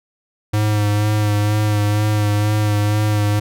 square tone with vibrato, 105 Hz, G#2, 19 cents sharp, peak -15 dBFS, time 0.53-3.4 s, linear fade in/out 10 ms, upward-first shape sine, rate 2.1 Hz, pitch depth 24 cents each way, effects none

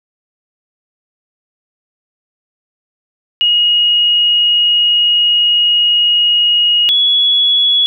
sine tone pair in turn, 2882 / 3377 Hz, F#7 / G#7, -46 / +28 cents, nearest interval minor third, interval 274 cents, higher second, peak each -8 dBFS, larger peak neither, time 3.41-6.89 / 6.89-7.86 s, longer first, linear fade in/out 0 ms, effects none

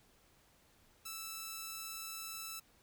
5% pulse tone, 1318.5 Hz, E6, in tune, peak -31 dBFS, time 1.05-2.6 s, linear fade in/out 10 ms, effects pink hiss -68 dBFS RMS until 2.82 s

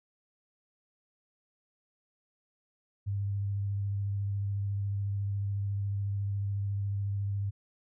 sine tone with vibrato, 100 Hz, G2, 35 cents sharp, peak -29 dBFS, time 3.06-7.51 s, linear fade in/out 20 ms, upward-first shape square, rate 14 Hz, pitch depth 12 cents each way, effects none

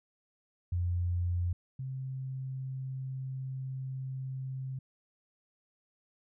sine tone pair in turn, 88 / 131.85 Hz, F2 / C3, +14 / +14 cents, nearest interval perfect fifth, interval 700 cents, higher second, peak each -28 / -35 dBFS, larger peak first, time 0.72-1.53 / 1.79-4.79 s, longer second, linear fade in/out 5 ms, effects none

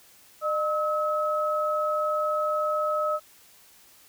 sine tone pair together, 608 / 1286 Hz, D#5 / E6, -40 / -43 cents, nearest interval octave + minor second, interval 1297 cents, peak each -26 dBFS, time 0.41-3.2 s, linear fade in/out 50 ms, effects white hiss -55 dBFS RMS until 4.08 s

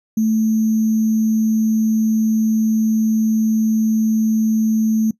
sine tone with sample-and-hold, 220 Hz, A3, in tune, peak -13 dBFS, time 0.17-5.11 s, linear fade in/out 5 ms, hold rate 6300 Hz, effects noise-tail reverb RT60 0.1 s tail -20 dB re dry + resampled to 32000 Hz

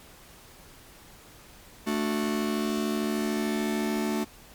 45% pulse chord, D major, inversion second, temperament just, 220.2 / 293.7 / 367.1 Hz, A3 / D4 / F#4, +2 / 0 / -14 cents, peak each -28 / -32 / -32 dBFS, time 1.86-4.25 s, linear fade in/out 20 ms, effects pink hiss -51 dBFS RMS until 4.54 s + MP3 96 kbps

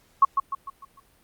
sine tone with echo, 1100 Hz, C#6, 14 cents flat, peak -11 dBFS, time 0.22-0.25 s, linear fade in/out 5 ms, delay 150 ms, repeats 5, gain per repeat -7 dB, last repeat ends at 1 s, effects pink hiss -61 dBFS RMS until 1.23 s + Opus 48 kbps

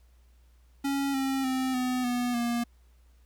square tone with pitch steps, 277.2 / 268.7 / 260.4 / 252.4 / 244.7 / 237.2 Hz, C#4 / C4 / C4 / B3 / B3 / A#3, 0 / +46 / -8 / +38 / -16 / +30 cents, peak -27 dBFS, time 0.84-2.64 s, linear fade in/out 10 ms, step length 300 ms, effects added 60 Hz sine -56 dBFS peak until 3.25 s + pink hiss -70 dBFS RMS until 3.25 s

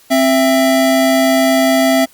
square tone pair together, 263.9 / 665 Hz, C4 / E5, +15 / +15 cents, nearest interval octave + major third, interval 1600 cents, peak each -13 dBFS, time 0.1-2.06 s, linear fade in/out 20 ms, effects white hiss -47 dBFS RMS until 2.13 s + Opus 48 kbps

